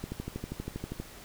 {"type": "click train", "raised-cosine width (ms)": 3, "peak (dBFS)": -22, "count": 13, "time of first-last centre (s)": [0.04, 1], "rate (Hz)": 12.5, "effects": ["pink hiss -49 dBFS RMS until 1.24 s"]}